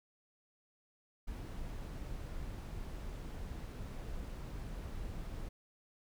brown noise, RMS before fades -43 dBFS, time 1.27-5.49 s, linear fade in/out 10 ms, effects none

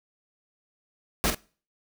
pink noise with echo, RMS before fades -24 dBFS, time 1.24-1.3 s, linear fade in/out 0 ms, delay 46 ms, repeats 1, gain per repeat -7 dB, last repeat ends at 1.346 s, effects noise-tail reverb RT60 0.4 s tail -22 dB re dry

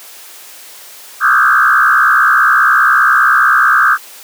sine tone with frequency modulation, 1396.9 Hz, F6, in tune, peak -6 dBFS, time 1.2-3.98 s, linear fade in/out 50 ms, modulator 64.8 Hz, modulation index 3.5, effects white hiss -35 dBFS RMS until 4.23 s + high-pass 400 Hz 12 dB/octave

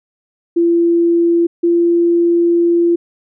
sine tone pair in turn, 340 / 342.2 Hz, F4 / F4, -46 / -35 cents, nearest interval unison, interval 11 cents, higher second, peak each -9 dBFS, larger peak neither, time 0.56-1.47 / 1.63-2.96 s, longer second, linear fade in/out 10 ms, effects none

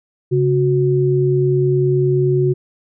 sine tone pair together, 137.1 / 366.7 Hz, C#3 / F#4, -19 / -15 cents, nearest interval octave + perfect fourth, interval 1704 cents, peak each -15 dBFS, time 0.31-2.54 s, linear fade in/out 20 ms, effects none

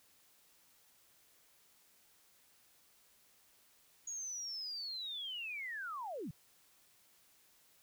sine linear sweep, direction down, 6720 to 116.8 Hz, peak -40 dBFS, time 4.07-6.31 s, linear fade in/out 5 ms, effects white hiss -68 dBFS RMS until 7.82 s

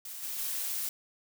blue noise with level steps, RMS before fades -42 / -37 / -34 dBFS, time 0.05-0.89 s, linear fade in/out 2 ms, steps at 0.22 / 0.38 s, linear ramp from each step 10 ms, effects none

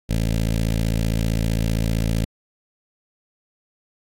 15% pulse tone with notch filter, 55.4 Hz, A1, 13 cents sharp, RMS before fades -21 dBFS, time 0.09-2.25 s, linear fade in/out 10 ms, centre 1100 Hz, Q 0.63, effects AAC 48 kbps

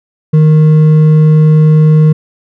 triangle tone with hard clipping, 154.9 Hz, D#3, 7 cents flat, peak -4 dBFS, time 0.33-2.13 s, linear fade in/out 10 ms, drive 8 dB, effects none

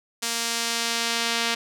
sawtooth tone with band-pass filter sweep, 232.2 Hz, A#3, 7 cents flat, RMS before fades -26 dBFS, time 0.22-1.55 s, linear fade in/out 10 ms, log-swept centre 6800 to 3700 Hz, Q 0.87, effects none

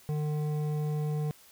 sine tone with hard clipping, 150.7 Hz, D3, 45 cents sharp, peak -30 dBFS, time 0.09-1.31 s, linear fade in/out 0 ms, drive 10 dB, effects white hiss -57 dBFS RMS until 1.51 s

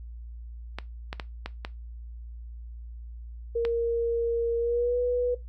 clicks, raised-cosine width 0.3 ms, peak -17 dBFS, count 6, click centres 0.786 / 1.129 / 1.198 / 1.46 / 1.649 / 3.651 s
sine tone with pitch glide, 466.2 to 490.8 Hz, A#4 to B4, 0 to -11 cents, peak -23 dBFS, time 3.55-5.35 s, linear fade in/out 10 ms, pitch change +89 cents, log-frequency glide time 4.58-4.98 s
effects noise-tail reverb RT60 0.2 s tail -18 dB re dry + added 58 Hz sine -38 dBFS peak until 5.48 s

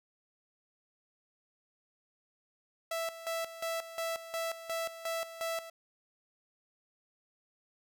sawtooth tone with tremolo, 660 Hz, E5, 2 cents sharp, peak -29 dBFS, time 2.91-5.7 s, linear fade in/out 5 ms, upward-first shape square, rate 2.8 Hz, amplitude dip 75%, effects none

